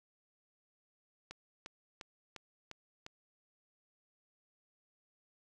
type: click train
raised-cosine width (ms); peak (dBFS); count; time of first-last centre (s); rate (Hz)
0.2; -28; 6; 1.31-3.064; 2.85
effects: none